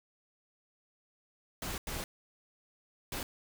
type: noise bursts at uneven times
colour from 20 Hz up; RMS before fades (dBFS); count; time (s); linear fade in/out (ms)
pink; -38; 3; 1.62-1.78 / 1.87-2.04 / 3.12-3.23; 2
effects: none